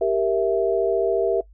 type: chord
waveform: sine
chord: E diminished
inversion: first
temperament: equal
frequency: 392 / 466.2 / 659.3 Hz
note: G4 / Bb4 / E5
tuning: 0 / 0 / 0 cents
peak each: -22 dBFS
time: 0.01-1.41 s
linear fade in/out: 5 ms
effects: noise-tail reverb RT60 0.1 s tail -20 dB re dry + added 50 Hz sine -46 dBFS peak until 1.53 s